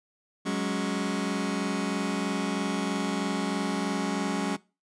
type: chord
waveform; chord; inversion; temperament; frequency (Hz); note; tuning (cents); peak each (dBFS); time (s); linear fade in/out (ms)
sawtooth; F# suspended second; none; just; 185 / 208.1 / 277.5; F#3 / G#3 / C#4; 0 / +4 / +2; -27; 0.45-4.57; 20
effects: noise-tail reverb RT60 0.3 s tail -22 dB re dry + resampled to 22050 Hz